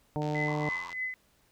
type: harmonic tone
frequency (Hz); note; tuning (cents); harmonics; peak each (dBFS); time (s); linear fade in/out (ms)
150; D3; +37; 1 / 2 / 3 / 4 / 5 / 6; -32 / -35 / -37 / -38 / -39 / -40; 0.16-0.69; 0
type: click train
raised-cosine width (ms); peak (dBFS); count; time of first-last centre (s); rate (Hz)
0.2; -28; 63; 0.22-0.929; 87.5
type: tone with tremolo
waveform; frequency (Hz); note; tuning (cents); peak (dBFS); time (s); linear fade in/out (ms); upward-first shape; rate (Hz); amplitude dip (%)
sine; 2023; B6; +41; -29; 0.35-1.14; 0; triangle; 3.3; 95
type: band-pass noise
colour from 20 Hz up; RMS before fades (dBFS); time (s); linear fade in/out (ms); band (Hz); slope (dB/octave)
white; -43; 0.47-0.91; 10; 910 to 1100; 96
effects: pink hiss -67 dBFS RMS until 1.51 s